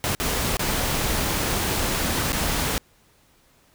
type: noise with dropouts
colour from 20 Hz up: pink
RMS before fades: -24 dBFS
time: 0.04-2.78 s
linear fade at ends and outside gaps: 0 ms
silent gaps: 0.15-0.2 / 0.569-0.594 / 2.321-2.33 s
effects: pink hiss -59 dBFS RMS until 3.74 s